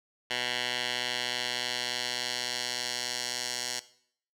10% pulse tone with band-pass filter sweep, 123.47 Hz, B2, in tune, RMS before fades -33 dBFS, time 0.3-3.8 s, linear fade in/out 10 ms, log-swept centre 3000 to 5600 Hz, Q 1.5, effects noise-tail reverb RT60 0.6 s tail -17 dB re dry

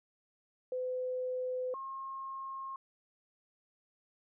sine tone pair in turn, 507 / 1074.3 Hz, B4 / C6, +45 / +45 cents, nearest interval octave + minor second, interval 1300 cents, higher second, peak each -33 / -39 dBFS, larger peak first, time 0.72-1.74 / 1.74-2.76 s, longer neither, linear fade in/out 2 ms, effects none

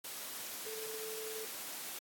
sine tone in noise, 439.2 Hz, A4, 3 cents flat, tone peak -44 dBFS, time 0.66-1.45 s, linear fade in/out 5 ms, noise white, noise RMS -44 dBFS, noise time 0.04-1.99 s, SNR -3 dB, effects high-pass 200 Hz 12 dB/octave + AAC 64 kbps

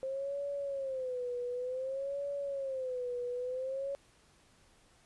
sine tone with vibrato, 526 Hz, C5, 9 cents sharp, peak -34 dBFS, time 0.03-3.95 s, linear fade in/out 0 ms, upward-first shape sine, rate 0.55 Hz, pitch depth 130 cents each way, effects pink hiss -65 dBFS RMS until 5.05 s + resampled to 24000 Hz

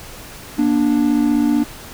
triangle tone pair together, 238 / 293.7 Hz, A#3 / D4, +36 / 0 cents, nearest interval major third, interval 364 cents, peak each -15 / -13 dBFS, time 0.58-1.64 s, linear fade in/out 10 ms, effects pink hiss -36 dBFS RMS until 1.93 s

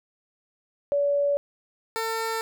sine / 15% pulse tone pair in turn, 571 / 450.2 Hz, D5 / A4, -49 / +40 cents, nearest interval major third, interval 411 cents, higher first, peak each -20 dBFS, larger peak neither, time 0.92-1.37 / 1.96-2.41 s, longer neither, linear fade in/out 0 ms, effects none

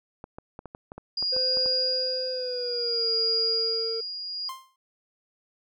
clicks, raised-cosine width 1 ms, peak -25 dBFS, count 11, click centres 0.241 / 0.385 / 0.591 / 0.657 / 0.749 / 0.919 / 0.98 / 1.226 / 1.365 / 1.571 / 1.66 s
sine tone with tremolo, 4857 Hz, D#8, 43 cents flat, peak -22 dBFS, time 1.17-4.49 s, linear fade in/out 5 ms, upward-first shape sine, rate 0.58 Hz, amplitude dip 70%
triangle tone with pitch glide, 514 to 452.7 Hz, C5 to A4, -31 to +49 cents, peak -28 dBFS, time 1.32-4.01 s, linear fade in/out 10 ms, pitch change -220 cents, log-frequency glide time 2.31-3.13 s
45% pulse tone with exponential decay, 1051 Hz, C6, 7 cents sharp, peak -31 dBFS, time 4.49-4.76 s, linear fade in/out 2 ms, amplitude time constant 57 ms
effects none

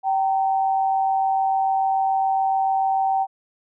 sine tone pair together, 773 / 919.9 Hz, G5 / A#5, -24 / -23 cents, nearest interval minor third, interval 301 cents, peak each -18 / -28 dBFS, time 0.03-3.27 s, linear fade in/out 50 ms, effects none

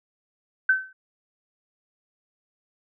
sine tone with exponential decay, 1533 Hz, G6, 39 cents flat, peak -13 dBFS, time 0.69-0.93 s, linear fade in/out 5 ms, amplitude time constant 52 ms, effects none

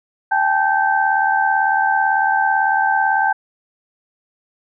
sine tone cluster, 788 / 866 / 1557 Hz, G5 / A5 / G6, +9 / -28 / -12 cents, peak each -18 dBFS, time 0.31-3.33 s, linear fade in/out 10 ms, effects none

